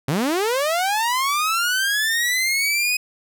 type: linear sweep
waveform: sawtooth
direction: up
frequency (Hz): 124.1 to 2518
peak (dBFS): -15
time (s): 0.08-2.97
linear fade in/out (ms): 5
effects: none